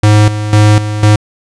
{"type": "tone with tremolo", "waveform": "square", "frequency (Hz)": 105.6, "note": "G#2", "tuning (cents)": 29, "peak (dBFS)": -4, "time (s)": [0.03, 1.16], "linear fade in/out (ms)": 5, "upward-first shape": "square", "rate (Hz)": 2, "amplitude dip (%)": 70, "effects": ["resampled to 22050 Hz"]}